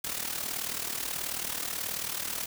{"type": "noise with amplitude modulation", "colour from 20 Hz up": "white", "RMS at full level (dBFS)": -31, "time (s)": [0.04, 2.46], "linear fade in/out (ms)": 5, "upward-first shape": "sine", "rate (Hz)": 38.5, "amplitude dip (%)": 70, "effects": []}